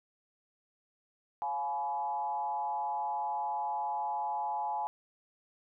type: tone with frequency modulation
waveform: sine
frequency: 846 Hz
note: G#5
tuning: 32 cents sharp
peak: -31 dBFS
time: 1.42-4.87 s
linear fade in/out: 0 ms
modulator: 145 Hz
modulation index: 0.8
effects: none